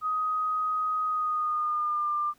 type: tone with pitch glide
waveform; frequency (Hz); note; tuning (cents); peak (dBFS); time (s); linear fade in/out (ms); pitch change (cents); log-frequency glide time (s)
sine; 1254 to 1193.2; D#6 to D6; +13 to +27; -25; 0.01-2.34; 50; -86; 1.05-2.15
effects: pink hiss -64 dBFS RMS until 2.38 s